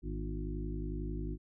harmonic tone with a mistuned harmonic, 51.1 Hz, G#1, 27 cents flat, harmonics 1 / 2 / 3 / 5 / 6 / 7, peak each -37 / -46 / -43 / -45 / -45 / -46 dBFS, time 0.02-1.38 s, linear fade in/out 50 ms, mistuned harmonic 5, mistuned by -77 cents, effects none

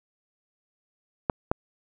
clicks, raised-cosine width 1 ms, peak -8 dBFS, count 2, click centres 1.298 / 1.515 s, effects none

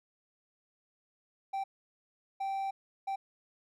triangle tone bursts at uneven times, 780 Hz, G5, 9 cents flat, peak -30 dBFS, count 3, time 1.53-1.64 / 2.4-2.71 / 3.07-3.16 s, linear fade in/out 10 ms, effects none

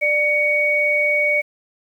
sine tone pair together, 593 / 2239 Hz, D5 / C#7, +17 / +17 cents, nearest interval octave + major seventh, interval 2300 cents, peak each -21 / -16 dBFS, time 0.01-1.42 s, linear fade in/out 20 ms, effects 8-bit

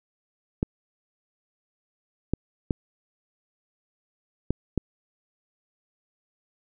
clicks, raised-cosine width 3 ms, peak -10 dBFS, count 5, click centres 0.629 / 2.336 / 2.708 / 4.506 / 4.777 s, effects none

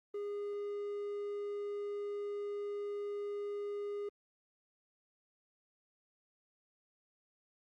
triangle tone, 409.3 Hz, G#4, 25 cents flat, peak -35 dBFS, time 0.14-4.09 s, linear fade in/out 5 ms, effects Opus 24 kbps

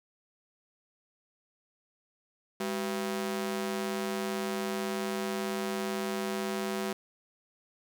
sawtooth ring-modulated tone, 293.7 Hz, D4, in tune, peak -24 dBFS, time 2.6-6.93 s, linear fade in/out 5 ms, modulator 87.8 Hz, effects none

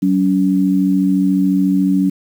sine tone pair together, 188.68 / 282.7 Hz, F#3 / C#4, +34 / +34 cents, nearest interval perfect fifth, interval 700 cents, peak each -14 dBFS, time 0.02-2.1 s, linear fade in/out 10 ms, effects 7-bit

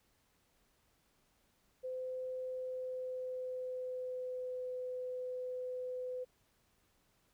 sine tone with pitch glide, 512 to 504.4 Hz, C5 to B4, -38 to +36 cents, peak -38 dBFS, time 1.83-6.25 s, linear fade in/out 20 ms, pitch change -26 cents, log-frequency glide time 2.44-4.75 s, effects pink hiss -74 dBFS RMS until 7.33 s

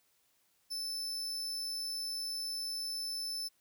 40% pulse tone, 5274 Hz, E8, in tune, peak -35 dBFS, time 0.7-3.49 s, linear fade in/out 20 ms, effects white hiss -73 dBFS RMS until 3.6 s

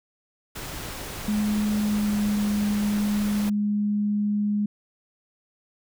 pink noise, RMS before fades -35 dBFS, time 0.55-3.5 s, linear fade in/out 10 ms
sine tone with pitch glide, 210.2 to 207.2 Hz, G#3 to G#3, +21 to -4 cents, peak -21 dBFS, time 1.28-4.66 s, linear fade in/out 5 ms, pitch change -25 cents, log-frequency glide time 1.78-2.26 s
effects none

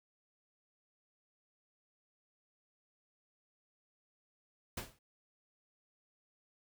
pink noise with exponential decay, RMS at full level -37 dBFS, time 4.77-4.99 s, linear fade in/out 5 ms, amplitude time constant 47 ms, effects none

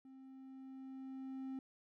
triangle tone with level ramp, 264.7 Hz, C4, 20 cents sharp, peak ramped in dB -53 to -39 dBFS, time 0.05-1.59 s, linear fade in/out 2 ms, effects none

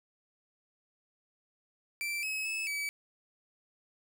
40% pulse tone with pitch steps, 2341 / 2565 / 2603 / 2289 Hz, D7 / E7 / E7 / D7, -6 / -48 / -22 / -45 cents, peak -32 dBFS, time 2.01-2.89 s, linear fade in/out 0 ms, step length 220 ms, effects none

